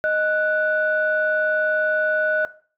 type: tone pair together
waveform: sine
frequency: 620.5 / 1480 Hz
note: D#5 / F#6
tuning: -5 / 0 cents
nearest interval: octave + minor third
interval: 1505 cents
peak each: -20 dBFS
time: 0.04-2.45 s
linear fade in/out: 0 ms
effects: noise-tail reverb RT60 0.4 s tail -17 dB re dry + tanh soft clip ceiling -10 dBFS